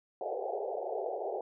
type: band-pass noise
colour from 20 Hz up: pink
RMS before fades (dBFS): -36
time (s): 0.21-1.41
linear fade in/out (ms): 2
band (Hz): 380 to 810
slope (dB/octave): 96
effects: none